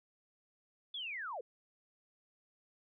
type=linear sweep; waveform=sine; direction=down; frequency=3504 to 427.3 Hz; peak=-39 dBFS; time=0.94-1.41 s; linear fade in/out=5 ms; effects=none